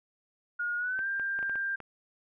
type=tone with pitch glide; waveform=sine; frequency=1433 to 1590 Hz; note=F6 to G6; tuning=+44 to +24 cents; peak=-29 dBFS; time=0.59-1.76 s; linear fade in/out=10 ms; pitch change=+180 cents; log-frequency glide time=0.77-1.07 s
type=clicks; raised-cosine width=0.5 ms; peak=-28 dBFS; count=7; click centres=0.991 / 1.197 / 1.39 / 1.428 / 1.496 / 1.556 / 1.803 s
effects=none